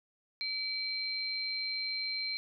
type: tone pair together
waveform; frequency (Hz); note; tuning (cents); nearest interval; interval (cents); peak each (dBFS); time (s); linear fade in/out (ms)
sine; 2293 / 4140; D7 / C8; -42 / -19; minor seventh; 1023; -38 / -34; 0.41-2.37; 0
effects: none